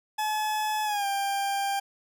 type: tone with pitch glide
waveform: 40% pulse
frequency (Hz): 856 to 794.1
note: A5 to G5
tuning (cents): -48 to +22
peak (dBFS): -25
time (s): 0.18-1.8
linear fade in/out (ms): 10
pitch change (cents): -130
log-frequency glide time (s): 0.84-1.06
effects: none